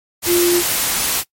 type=tone in noise; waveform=sine; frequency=349.2 Hz; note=F4; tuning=in tune; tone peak=-12 dBFS; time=0.26-0.63 s; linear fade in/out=50 ms; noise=white; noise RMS=-18 dBFS; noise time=0.22-1.24 s; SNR=+3 dB; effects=noise-tail reverb RT60 0.1 s tail -22 dB re dry + MP3 64 kbps